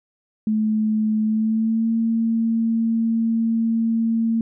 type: tone with pitch glide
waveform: sine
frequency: 216.2 to 227.1 Hz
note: A3 to A#3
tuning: -30 to -45 cents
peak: -17 dBFS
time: 0.47-4.41 s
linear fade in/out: 2 ms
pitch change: +85 cents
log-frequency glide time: 1.23-1.91 s
effects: none